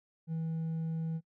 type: tone with hard clipping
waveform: sine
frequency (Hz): 162.3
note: E3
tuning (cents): -27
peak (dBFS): -33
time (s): 0.27-1.21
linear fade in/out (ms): 50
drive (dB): 2
effects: noise-tail reverb RT60 0.1 s tail -23 dB re dry